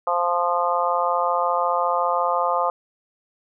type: harmonic tone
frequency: 174.61 Hz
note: F3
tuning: in tune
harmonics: 3 / 4 / 5 / 6 / 7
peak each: -25 / -25 / -25 / -25 / -25 dBFS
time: 0.07-2.7 s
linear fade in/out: 2 ms
effects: none